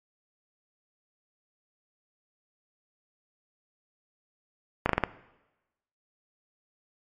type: slowing click train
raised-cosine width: 0.5 ms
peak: -7 dBFS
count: 5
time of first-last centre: 4.86-5.037 s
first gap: 33 ms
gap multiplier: 1.2
effects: noise-tail reverb RT60 1.0 s tail -18 dB re dry + MP3 64 kbps